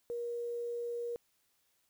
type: tone with quantisation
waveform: sine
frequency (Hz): 474.6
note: A#4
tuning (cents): +31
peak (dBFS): -35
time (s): 0.1-1.16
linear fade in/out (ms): 0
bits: 10
effects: white hiss -75 dBFS RMS until 1.89 s